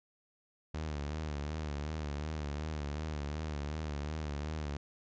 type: tone with vibrato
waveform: sawtooth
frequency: 75.1 Hz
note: D2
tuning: 39 cents sharp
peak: -32 dBFS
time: 0.74-4.77 s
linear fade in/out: 5 ms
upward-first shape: sine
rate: 2.7 Hz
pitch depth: 80 cents each way
effects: resampled to 16000 Hz